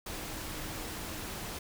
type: tone in noise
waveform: sine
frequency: 311.1 Hz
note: D#4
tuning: in tune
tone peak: -49 dBFS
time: 0.16-1.28 s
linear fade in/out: 5 ms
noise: pink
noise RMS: -40 dBFS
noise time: 0.06-1.59 s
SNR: -12 dB
effects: none